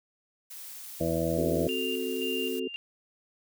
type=noise; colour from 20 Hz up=blue; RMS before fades=-43 dBFS; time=0.5-2.6 s; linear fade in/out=10 ms
type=harmonic tone; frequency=82.4 Hz; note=E2; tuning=in tune; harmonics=1 / 2 / 3 / 4 / 6 / 7 / 8; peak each=-37 / -32 / -37 / -32 / -32 / -33 / -34 dBFS; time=1-1.68 s; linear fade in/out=10 ms
type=chord; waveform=sine; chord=F# diminished; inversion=second; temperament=equal; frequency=261.6 / 370 / 440 Hz; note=C4 / F#4 / A4; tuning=0 / 0 / 0 cents; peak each=-34 / -33 / -34 dBFS; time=1.37-2.68 s; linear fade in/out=5 ms
type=tone with tremolo; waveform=sine; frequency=2794 Hz; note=F7; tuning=in tune; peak=-32 dBFS; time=1.69-2.76 s; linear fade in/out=0 ms; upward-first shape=square; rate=1.9 Hz; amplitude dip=60%
effects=none